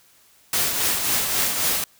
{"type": "noise with tremolo", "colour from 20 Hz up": "white", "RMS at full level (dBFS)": -20, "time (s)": [0.53, 1.84], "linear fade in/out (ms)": 2, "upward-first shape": "triangle", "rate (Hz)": 3.7, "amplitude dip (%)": 50, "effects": ["white hiss -56 dBFS RMS until 1.99 s"]}